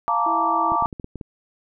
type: chord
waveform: sine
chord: Bb major seventh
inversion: second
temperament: just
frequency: 699.2 / 874.1 / 932.3 / 1165.4 Hz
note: F5 / A5 / Bb5 / D6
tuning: +2 / -12 / 0 / -14 cents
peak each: -26 / -26 / -23 / -21 dBFS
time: 0.08-0.86 s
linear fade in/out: 0 ms
type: harmonic tone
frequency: 329.6 Hz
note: E4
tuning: in tune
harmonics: 1 / 2 / 3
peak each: -29 / -35 / -39 dBFS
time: 0.26-0.76 s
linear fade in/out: 5 ms
type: clicks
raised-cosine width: 3 ms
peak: -20 dBFS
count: 8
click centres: 0.72 / 0.824 / 0.858 / 0.928 / 0.998 / 1.044 / 1.157 / 1.212 s
effects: none